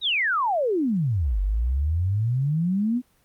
sine exponential two-way sweep, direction down then up, 3951 to 46.25 to 255.9 Hz, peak -20 dBFS, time 0.01-3.02 s, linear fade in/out 50 ms, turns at 1.4 s, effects pink hiss -63 dBFS RMS until 3.24 s + Opus 24 kbps

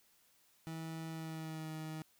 30% pulse tone with pitch glide, 161.8 to 157.19 Hz, E3 to D#3, -32 to +18 cents, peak -39 dBFS, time 0.67-2.02 s, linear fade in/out 0 ms, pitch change -50 cents, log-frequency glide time 1.09-1.71 s, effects white hiss -70 dBFS RMS until 2.19 s

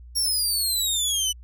20% pulse exponential sweep, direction down, 5600 to 2960 Hz, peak -16 dBFS, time 0.15-1.33 s, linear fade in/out 20 ms, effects added 60 Hz sine -41 dBFS peak until 1.43 s

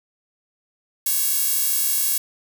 sawtooth tone with high-pass filter, 554.4 Hz, C#5, in tune, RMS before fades -21 dBFS, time 1.06-2.18 s, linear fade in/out 5 ms, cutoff 11000 Hz, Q 0.53, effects 7-bit

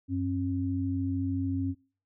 sine tone pair together, 94.6 / 270.2 Hz, F#2 / C#4, +39 / -44 cents, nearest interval octave + tritone, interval 1817 cents, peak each -31 / -29 dBFS, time 0.08-1.75 s, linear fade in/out 50 ms, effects noise-tail reverb RT60 0.4 s tail -23 dB re dry

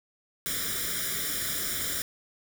white noise with comb filter, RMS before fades -31 dBFS, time 0.46-2.02 s, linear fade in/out 0 ms, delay 0.56 ms, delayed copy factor +0.95, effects none

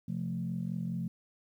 sine chord, F major, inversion second, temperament equal, 130.81 / 174.61 / 220 Hz, C3 / F3 / A3, 0 / 0 / 0 cents, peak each -38 / -34 / -38 dBFS, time 0.08-1.08 s, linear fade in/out 5 ms, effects tanh soft clip ceiling -24 dBFS + 11-bit

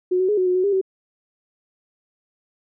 sine tone with pitch steps, 364.5 / 373 / 418.6 / 369.2 / 363 / 369.1 / 402 / 380.8 Hz, F#4 / F#4 / G#4 / F#4 / F#4 / F#4 / G4 / F#4, -26 / +14 / +14 / -4 / -33 / -4 / +44 / +50 cents, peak -16 dBFS, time 0.11-0.814 s, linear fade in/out 10 ms, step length 88 ms, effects none

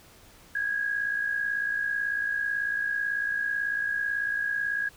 sine tone with amplitude modulation, 1648 Hz, G#6, 14 cents flat, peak -23 dBFS, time 0.55-4.89 s, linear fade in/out 5 ms, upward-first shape sine, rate 58.1 Hz, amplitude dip 60%, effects pink hiss -54 dBFS RMS until 4.96 s

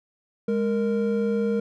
triangle tone pair together, 207.1 / 464.7 Hz, G#3 / A#4, -5 / -5 cents, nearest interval octave + major second, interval 1400 cents, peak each -22 dBFS, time 0.48-1.6 s, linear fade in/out 5 ms, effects none

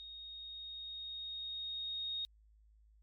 sine tone with level ramp, 3729 Hz, A#7, in tune, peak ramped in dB -47 to -36 dBFS, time 0-2.25 s, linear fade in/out 0 ms, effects added 53 Hz sine -62 dBFS peak until 3.02 s + MP3 96 kbps

